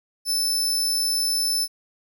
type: tone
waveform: sawtooth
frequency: 5274 Hz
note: E8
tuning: in tune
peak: -18 dBFS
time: 0.25-1.68 s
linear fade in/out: 50 ms
effects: 10-bit